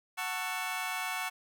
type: chord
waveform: 20% pulse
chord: F# minor seventh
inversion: none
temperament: just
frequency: 740 / 888 / 1110 / 1332 Hz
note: F#5 / A5 / C#6 / E6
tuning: 0 / +16 / +2 / +18 cents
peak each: -33 / -35 / -34 / -38 dBFS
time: 0.17-1.3 s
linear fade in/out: 20 ms
effects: none